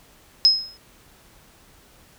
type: tone with exponential decay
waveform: sine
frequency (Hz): 5130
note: E8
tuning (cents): -48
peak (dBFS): -8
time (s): 0.45-0.77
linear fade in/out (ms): 0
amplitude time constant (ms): 68
effects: pink hiss -53 dBFS RMS until 2.18 s